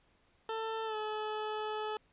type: tone with pitch glide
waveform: 20% pulse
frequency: 445.3 to 428.9 Hz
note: A4 to A4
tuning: +21 to -44 cents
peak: -30 dBFS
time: 0.49-1.97 s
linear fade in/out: 2 ms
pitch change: -65 cents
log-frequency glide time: 0.85-0.96 s
effects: pink hiss -70 dBFS RMS until 2.12 s + resampled to 8000 Hz